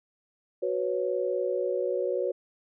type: chord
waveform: sine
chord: F# suspended fourth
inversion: none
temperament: equal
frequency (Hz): 370 / 493.9 / 554.4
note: F#4 / B4 / C#5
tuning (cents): 0 / 0 / 0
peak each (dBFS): -30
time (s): 0.62-2.32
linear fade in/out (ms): 10
effects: none